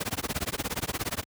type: noise with tremolo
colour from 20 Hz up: pink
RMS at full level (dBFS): -28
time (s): 0-1.24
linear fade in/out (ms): 10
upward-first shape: sine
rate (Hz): 17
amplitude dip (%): 100
effects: high-pass 60 Hz 12 dB/octave